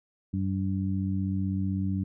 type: harmonic tone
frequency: 95.8 Hz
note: G2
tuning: 39 cents flat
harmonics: 1 / 2 / 3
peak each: -29 / -29 / -35 dBFS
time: 0.33-2.04 s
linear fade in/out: 10 ms
effects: none